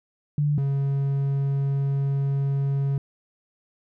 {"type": "tone pair in turn", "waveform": ["sine", "triangle"], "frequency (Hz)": [146.83, 138.59], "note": ["D3", "C#3"], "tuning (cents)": [0, 0], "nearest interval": "minor second", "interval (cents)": 100, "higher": "first", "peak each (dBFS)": -19, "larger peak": "neither", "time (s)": [[0.38, 0.58], [0.58, 2.98]], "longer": "second", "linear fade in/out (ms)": 2, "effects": []}